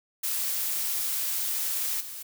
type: noise with level steps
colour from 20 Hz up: blue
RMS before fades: -29 / -39 dBFS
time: 0.23-2.23 s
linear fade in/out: 10 ms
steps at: 2 s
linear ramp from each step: 10 ms
effects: none